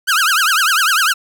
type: tone with vibrato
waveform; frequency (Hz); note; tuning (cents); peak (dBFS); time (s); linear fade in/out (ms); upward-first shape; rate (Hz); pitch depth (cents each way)
sawtooth; 1427; F6; +37; -8; 0.07-1.14; 20; triangle; 10; 280
effects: none